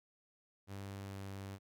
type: tone with pitch glide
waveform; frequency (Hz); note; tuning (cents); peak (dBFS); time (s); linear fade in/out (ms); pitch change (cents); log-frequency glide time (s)
sawtooth; 98.6 to 97.81; G2 to G2; +11 to -3; -40; 0.67-1.59; 50; -14; 1.02-1.16
effects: none